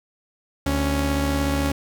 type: tone pair together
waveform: sawtooth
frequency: 73.5 / 277.5 Hz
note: D2 / C#4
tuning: +2 / +2 cents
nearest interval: octave + major seventh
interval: 2300 cents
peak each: -19 dBFS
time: 0.66-1.72 s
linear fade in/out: 5 ms
effects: 9-bit